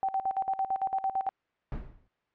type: tone with tremolo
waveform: sine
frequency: 772 Hz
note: G5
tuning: 27 cents flat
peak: -25 dBFS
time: 0.03-1.29 s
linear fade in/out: 0 ms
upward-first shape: square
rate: 8.9 Hz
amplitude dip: 80%
type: noise with exponential decay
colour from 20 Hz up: brown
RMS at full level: -30 dBFS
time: 1.72-2.08 s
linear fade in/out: 1 ms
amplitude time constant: 78 ms
effects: white hiss -75 dBFS RMS until 2.34 s + low-pass 2000 Hz 12 dB/octave